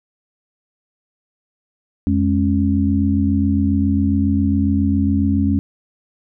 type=tone cluster; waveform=sine; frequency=86.1 / 208.4 / 275.7 Hz; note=F2 / G#3 / C#4; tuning=-24 / +6 / -9 cents; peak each=-18 dBFS; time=2.07-5.59 s; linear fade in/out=0 ms; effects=none